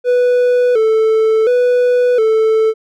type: tone with vibrato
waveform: triangle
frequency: 466.2 Hz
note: A#4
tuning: in tune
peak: -7 dBFS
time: 0.04-2.74 s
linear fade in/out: 50 ms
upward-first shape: square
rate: 0.7 Hz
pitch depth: 98 cents each way
effects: none